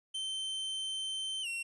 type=tone with pitch glide; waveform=45% pulse; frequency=3100 to 2730 Hz; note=G7 to F7; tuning=-20 to -40 cents; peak=-35 dBFS; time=0.14-1.63 s; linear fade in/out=10 ms; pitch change=-220 cents; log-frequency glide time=1.42-1.47 s; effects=resampled to 24000 Hz